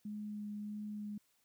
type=tone with vibrato; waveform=sine; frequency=209 Hz; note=G#3; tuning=11 cents sharp; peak=-40 dBFS; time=0.05-1.18 s; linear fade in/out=5 ms; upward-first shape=sine; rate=1.6 Hz; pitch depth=10 cents each way; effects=white hiss -75 dBFS RMS until 1.44 s